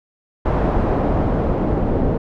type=noise with low-pass filter sweep; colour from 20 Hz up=pink; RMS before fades=-18 dBFS; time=0.45-2.18 s; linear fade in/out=10 ms; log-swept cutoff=850 to 530 Hz; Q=0.99; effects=none